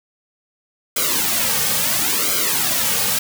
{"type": "noise with flanger", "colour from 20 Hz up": "white", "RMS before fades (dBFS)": -19, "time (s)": [0.96, 3.19], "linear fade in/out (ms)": 5, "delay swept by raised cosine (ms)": [1.1, 3], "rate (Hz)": 0.73, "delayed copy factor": -0.9, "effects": []}